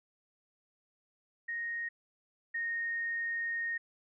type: tone pair in turn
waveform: sine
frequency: 1864.7 / 1854.2 Hz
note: A#6 / A#6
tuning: 0 / -10 cents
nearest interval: unison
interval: 10 cents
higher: first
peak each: -34 / -32 dBFS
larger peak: second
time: 1.48-1.89 / 2.54-3.78 s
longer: second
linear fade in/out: 10 ms
effects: none